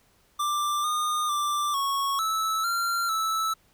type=tone with pitch steps; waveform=square; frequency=1181 / 1221 / 1178 / 1105 / 1308 / 1378 / 1312 Hz; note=D6 / D#6 / D6 / C#6 / E6 / F6 / E6; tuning=+9 / -33 / +5 / -6 / -14 / -24 / -9 cents; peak=-25 dBFS; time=0.39-3.54 s; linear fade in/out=10 ms; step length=450 ms; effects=pink hiss -63 dBFS RMS until 3.73 s